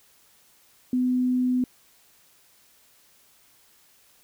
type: tone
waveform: sine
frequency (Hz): 251.7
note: B3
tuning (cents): +33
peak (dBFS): -20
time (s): 0.93-1.64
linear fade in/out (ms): 2
effects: white hiss -59 dBFS RMS until 4.23 s